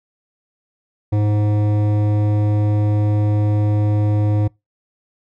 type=tone with hard clipping; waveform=sine; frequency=104.7 Hz; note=G#2; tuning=15 cents sharp; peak=-16 dBFS; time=1.12-4.48 s; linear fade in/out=10 ms; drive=13 dB; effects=noise-tail reverb RT60 0.2 s tail -24 dB re dry